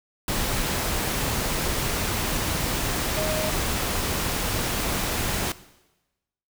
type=tone in noise; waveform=sine; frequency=622.3 Hz; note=D#5; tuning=in tune; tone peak=-27 dBFS; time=3.17-3.5 s; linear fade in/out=2 ms; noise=pink; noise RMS=-26 dBFS; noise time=0.28-5.52 s; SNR=-4 dB; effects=noise-tail reverb RT60 1.0 s tail -17 dB re dry